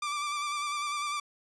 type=tone with vibrato; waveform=sawtooth; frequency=1174.7 Hz; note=D6; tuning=in tune; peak=-27 dBFS; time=0.02-1.2 s; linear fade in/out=5 ms; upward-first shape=square; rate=10 Hz; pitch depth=26 cents each way; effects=resampled to 22050 Hz